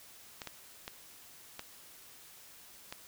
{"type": "clicks", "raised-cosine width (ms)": 0.2, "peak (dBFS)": -23, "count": 5, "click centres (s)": [0.418, 0.473, 0.879, 1.594, 2.925], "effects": ["white hiss -55 dBFS RMS until 3.07 s"]}